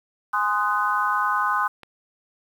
sine chord, Ab dominant seventh, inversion none, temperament just, 830.6 / 1038.3 / 1245.9 / 1495.1 Hz, Ab5 / C6 / Eb6 / Gb6, 0 / -14 / +2 / +18 cents, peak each -28 / -24 / -24 / -26 dBFS, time 0.33-1.68 s, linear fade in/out 10 ms
click, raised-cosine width 0.3 ms, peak -25 dBFS, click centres 1.833 s
effects 8-bit

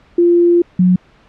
sine tone pair in turn, 346.1 / 181.92 Hz, F4 / F#3, -16 / -29 cents, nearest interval major seventh, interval 1113 cents, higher first, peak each -7 dBFS, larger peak neither, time 0.18-0.62 / 0.79-0.96 s, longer first, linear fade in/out 5 ms, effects pink hiss -49 dBFS RMS until 1.28 s + low-pass 3000 Hz 12 dB/octave

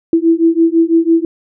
sine beating tone pair, 327.6 / 333.6 Hz, E4 / E4, -11 / +21 cents, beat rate 6 Hz, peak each -11 dBFS, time 0.13-1.25 s, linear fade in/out 2 ms, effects none

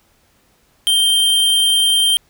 square tone, 3155 Hz, G7, 10 cents sharp, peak -12 dBFS, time 0.87-2.17 s, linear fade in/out 0 ms, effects pink hiss -57 dBFS RMS until 2.29 s

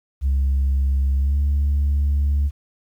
sine tone with pitch glide, 67.9 to 71.4 Hz, C#2 to D2, -35 to -48 cents, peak -14 dBFS, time 0.21-2.51 s, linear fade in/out 50 ms, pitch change +87 cents, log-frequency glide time 1.18-1.38 s, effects tanh soft clip ceiling -14 dBFS + 9-bit

